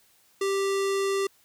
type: tone with low-pass filter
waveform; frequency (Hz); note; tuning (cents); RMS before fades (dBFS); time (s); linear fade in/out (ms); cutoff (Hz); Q
square; 392.4; G4; +2; -26; 0.41-1.27; 5; 9400; 1.1
effects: white hiss -62 dBFS RMS until 1.44 s